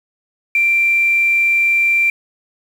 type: tone with quantisation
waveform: sine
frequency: 2358 Hz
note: D7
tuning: 6 cents sharp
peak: -11 dBFS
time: 0.55-2.1 s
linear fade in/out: 2 ms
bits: 6
effects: none